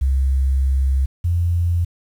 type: tone pair in turn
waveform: sine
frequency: 66.8 / 86.21 Hz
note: C2 / F2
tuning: +36 / -22 cents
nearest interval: major third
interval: 442 cents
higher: second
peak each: -14 / -15 dBFS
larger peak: first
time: 0.01-1.06 / 1.24-1.85 s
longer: first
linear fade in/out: 10 ms
effects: 8-bit